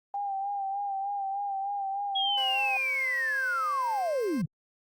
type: tone with vibrato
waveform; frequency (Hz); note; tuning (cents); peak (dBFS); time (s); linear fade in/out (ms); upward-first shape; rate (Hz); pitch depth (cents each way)
sine; 794; G5; +22; -29; 0.14-2.77; 2; sine; 3.3; 41
type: linear sweep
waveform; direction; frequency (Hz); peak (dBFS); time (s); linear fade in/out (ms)
sine; down; 3322 to 132.1; -26; 2.15-4.46; 10
type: tone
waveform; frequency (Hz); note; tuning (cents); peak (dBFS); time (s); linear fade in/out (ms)
15% pulse; 526; C5; +9; -34; 2.37-4.42; 10
effects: Opus 24 kbps